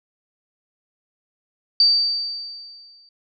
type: tone with exponential decay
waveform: sine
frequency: 4630 Hz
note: D8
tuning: 25 cents flat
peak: -10 dBFS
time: 1.8-3.09 s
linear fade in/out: 2 ms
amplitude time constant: 280 ms
effects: none